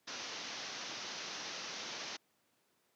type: low-pass noise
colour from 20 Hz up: white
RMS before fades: -44 dBFS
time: 0.07-2.17 s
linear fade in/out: 10 ms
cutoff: 6300 Hz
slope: 96 dB/octave
effects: pink hiss -75 dBFS RMS until 2.95 s + high-pass 200 Hz 12 dB/octave